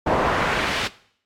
brown noise with band-pass filter sweep, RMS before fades -22 dBFS, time 0.06-0.88 s, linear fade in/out 10 ms, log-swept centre 720 to 3400 Hz, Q 1, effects noise-tail reverb RT60 0.6 s tail -18 dB re dry + AAC 64 kbps

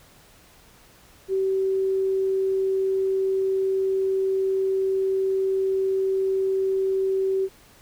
sine tone, 383.6 Hz, G4, 37 cents flat, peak -20 dBFS, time 1.28-7.49 s, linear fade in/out 50 ms, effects pink hiss -53 dBFS RMS until 7.81 s

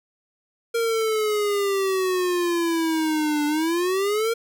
square exponential two-way sweep, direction down then up, 466.2 to 293.7 to 466.2 Hz, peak -21 dBFS, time 0.74-4.34 s, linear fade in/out 10 ms, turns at 3.46 s, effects none

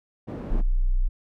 white low-pass noise, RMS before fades -34 dBFS, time 0.27-0.62 s, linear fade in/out 20 ms, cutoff 350 Hz, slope 12 dB/octave
sine tone, 30.87 Hz, B0, in tune, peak -18 dBFS, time 0.5-1.09 s, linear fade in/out 20 ms
effects none

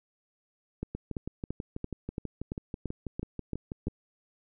two click trains, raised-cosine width 3 ms, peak -20 / -22 dBFS, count 10 / 19, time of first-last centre 0.83-3.871 / 0.95-3.882 s, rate 2.96 / 6.14 Hz, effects none

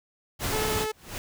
pink noise, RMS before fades -29 dBFS, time 0.39-0.87 s, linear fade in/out 50 ms
sawtooth tone, 432.6 Hz, A4, 29 cents flat, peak -24 dBFS, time 0.52-0.92 s, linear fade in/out 10 ms
pink noise with exponential growth, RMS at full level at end -32 dBFS, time 0.86-1.18 s, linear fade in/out 0 ms, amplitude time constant 69 ms
effects none

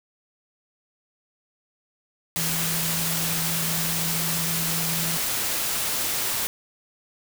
sine tone in noise, 164.6 Hz, E3, 2 cents flat, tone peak -30 dBFS, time 2.37-5.17 s, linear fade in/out 0 ms, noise white, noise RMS -26 dBFS, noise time 2.36-6.47 s, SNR -7 dB, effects none

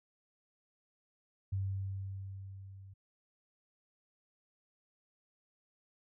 sine tone with level ramp, 96.9 Hz, G2, 20 cents flat, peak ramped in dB -31 to -50 dBFS, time 1.52-2.94 s, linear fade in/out 10 ms, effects none

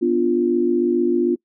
sine chord, B diminished, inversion none, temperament equal, 246.9 / 293.7 / 349.2 Hz, B3 / D4 / F4, 0 / 0 / 0 cents, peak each -21 / -23 / -17 dBFS, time 0.01-1.36 s, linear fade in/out 20 ms, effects noise-tail reverb RT60 0.1 s tail -24 dB re dry

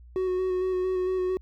triangle tone with vibrato, 370 Hz, F#4, in tune, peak -22 dBFS, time 0.16-1.37 s, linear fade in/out 0 ms, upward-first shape square, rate 4.4 Hz, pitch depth 16 cents each way, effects added 60 Hz sine -46 dBFS peak until 1.41 s

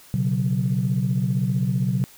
sine chord, B suspended second, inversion none, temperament just, 123.47 / 138.9 / 185.21 Hz, B2 / C#3 / F#3, 0 / +4 / +2 cents, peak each -23 dBFS, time 0.14-2.04 s, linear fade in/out 0 ms, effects tanh soft clip ceiling -12 dBFS + white hiss -49 dBFS RMS until 2.17 s

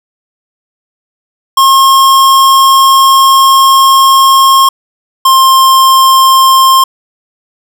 square tone pair in turn, 1075 / 1059.6 Hz, C6 / C6, +47 / +22 cents, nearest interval unison, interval 25 cents, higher first, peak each -3 dBFS, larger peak neither, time 1.57-4.69 / 5.25-6.84 s, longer first, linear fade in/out 5 ms, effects none

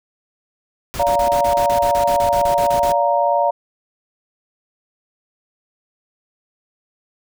pink noise bursts, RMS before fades -28 dBFS, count 16, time 0.94-2.92 s, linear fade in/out 0 ms, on 90 ms, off 36 ms
sine chord, Bb major, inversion first, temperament equal with one note detuned, 576.2 / 698.5 / 932.3 Hz, D5 / F5 / Bb5, -33 / 0 / 0 cents, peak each -18 dBFS, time 0.99-3.51 s, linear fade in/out 10 ms
effects none

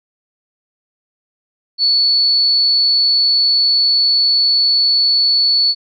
sine tone, 4435 Hz, C#8, in tune, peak -10 dBFS, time 1.78-5.75 s, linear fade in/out 50 ms, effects none

